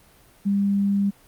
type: tone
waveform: sine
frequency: 199.8 Hz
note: G3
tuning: 33 cents sharp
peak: -18 dBFS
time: 0.45-1.11 s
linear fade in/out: 20 ms
effects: pink hiss -54 dBFS RMS until 1.27 s + Opus 32 kbps